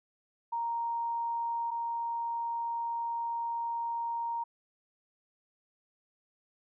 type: tone pair in turn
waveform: sine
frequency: 932.3 / 932.3 Hz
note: A#5 / A#5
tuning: 0 / 0 cents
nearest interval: unison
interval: 0 cents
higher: neither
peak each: -30 / -31 dBFS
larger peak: first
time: 0.52-1.71 / 1.71-4.44 s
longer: second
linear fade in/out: 10 ms
effects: none